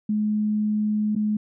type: tone with dropouts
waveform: sine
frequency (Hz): 211.9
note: G#3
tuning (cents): +35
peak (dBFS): -20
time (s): 0.09-1.37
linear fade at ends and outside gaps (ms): 5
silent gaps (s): 1.152-1.161
effects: none